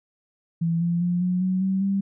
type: tone with pitch steps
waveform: sine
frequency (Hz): 166.8 / 171.39 / 176.11 / 180.95 / 185.93 / 191.05 / 196.31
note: E3 / F3 / F3 / F#3 / F#3 / G3 / G3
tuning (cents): +21 / -32 / +15 / -38 / +9 / -44 / +3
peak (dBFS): -20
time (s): 0.61-2.01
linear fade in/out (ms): 10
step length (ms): 200
effects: none